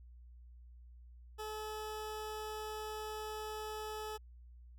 20% pulse tone, 430 Hz, A4, 40 cents flat, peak -36 dBFS, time 1.38-4.18 s, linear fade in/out 20 ms, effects added 60 Hz sine -53 dBFS peak until 4.78 s

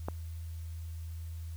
click, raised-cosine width 1 ms, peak -20 dBFS, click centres 0.085 s, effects added 82 Hz sine -38 dBFS peak until 1.56 s + white hiss -60 dBFS RMS until 1.56 s

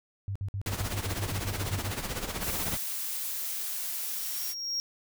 sine tone bursts, 98.7 Hz, G2, 12 cents sharp, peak -30 dBFS, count 13, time 0.28-1.915 s, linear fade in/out 0 ms, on 75 ms, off 55 ms
pink noise with tremolo, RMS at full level -32 dBFS, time 0.66-2.77 s, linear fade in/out 2 ms, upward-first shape sine, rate 16 Hz, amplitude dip 65%
blue noise, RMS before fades -34 dBFS, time 2.4-4.55 s, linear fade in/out 50 ms
triangle tone with exponential growth, 5588 Hz, F8, in tune, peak -26 dBFS, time 3.6-4.8 s, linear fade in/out 0 ms, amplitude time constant 260 ms
effects none

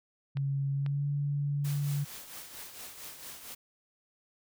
sine tone with pitch glide, 138.5 to 143.38 Hz, C#3 to D3, -1 to -41 cents, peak -28 dBFS, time 0.35-2.05 s, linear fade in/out 20 ms, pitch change +60 cents, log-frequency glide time 0.72-1.07 s
clicks, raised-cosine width 0.3 ms, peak -28 dBFS, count 2, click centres 0.371 / 0.863 s
white noise with tremolo, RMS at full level -43 dBFS, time 1.64-3.55 s, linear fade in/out 10 ms, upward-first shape triangle, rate 4.4 Hz, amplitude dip 60%
effects none

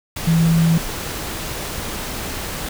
sine tone in noise, 164.81 Hz, E3, in tune, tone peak -12 dBFS, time 0.27-0.78 s, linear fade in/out 5 ms, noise pink, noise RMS -27 dBFS, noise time 0.16-2.69 s, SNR +12 dB, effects none

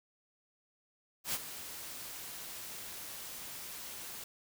white noise with ADSR envelope, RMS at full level -33 dBFS, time 1.24-4.24 s, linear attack 97 ms, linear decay 40 ms, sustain -12 dB, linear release 3 ms, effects none

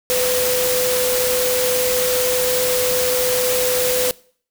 sine tone in noise, 502 Hz, B4, 28 cents sharp, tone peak -18 dBFS, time 0.1-4.11 s, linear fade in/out 0 ms, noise white, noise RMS -21 dBFS, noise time 0.1-4.11 s, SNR 0 dB, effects noise-tail reverb RT60 0.5 s tail -22 dB re dry

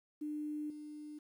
sine tone with level steps, 300 Hz, D4, 37 cents sharp, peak -37 / -45 dBFS, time 0.21-1.19 s, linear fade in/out 10 ms, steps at 0.7 s, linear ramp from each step 2 ms, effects 11-bit

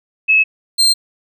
sine / 35% pulse tone pair in turn, 2588 / 4168 Hz, E7 / C8, -32 / -7 cents, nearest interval minor sixth, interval 825 cents, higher second, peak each -8 dBFS, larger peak neither, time 0.28-0.44 / 0.78-0.94 s, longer neither, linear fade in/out 20 ms, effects none

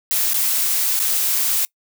blue noise with dropouts, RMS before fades -19 dBFS, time 0.11-1.65 s, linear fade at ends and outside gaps 0 ms, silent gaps 0.334-0.343 / 0.993-1 s, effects noise-tail reverb RT60 0.1 s tail -25 dB re dry

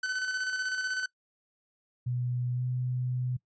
45% pulse tone with tremolo, 1514 Hz, F#6, 39 cents sharp, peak -28 dBFS, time 0.03-1.06 s, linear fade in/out 5 ms, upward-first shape square, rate 16 Hz, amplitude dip 40%
sine tone with pitch glide, 123.47 to 125.63 Hz, B2 to B2, 0 to +30 cents, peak -28 dBFS, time 2.06-3.37 s, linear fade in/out 10 ms, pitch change +30 cents, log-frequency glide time 2.54-2.62 s
effects noise-tail reverb RT60 0.1 s tail -21 dB re dry + resampled to 16000 Hz

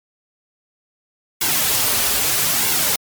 white noise with flanger, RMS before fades -18 dBFS, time 1.41-2.96 s, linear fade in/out 5 ms, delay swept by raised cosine 1.6 to 6.4 ms, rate 0.79 Hz, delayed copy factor -0.6, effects MP3 96 kbps

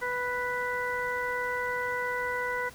harmonic tone, 493.9 Hz, B4, in tune, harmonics 1 / 2 / 3 / 4, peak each -34 / -34 / -34 / -34 dBFS, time 0.01-2.7 s, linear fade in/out 20 ms, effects pink hiss -50 dBFS RMS until 2.74 s

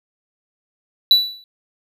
triangle tone with exponential decay, 3951 Hz, B7, in tune, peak -4 dBFS, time 1.11-1.44 s, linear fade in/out 1 ms, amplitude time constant 70 ms, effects none

